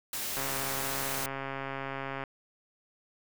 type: noise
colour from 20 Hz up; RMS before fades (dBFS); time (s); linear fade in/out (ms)
white; -35; 0.13-1.26; 2
type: click train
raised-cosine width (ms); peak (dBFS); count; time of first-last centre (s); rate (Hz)
0.5; -21; 255; 0.37-2.238; 136
effects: none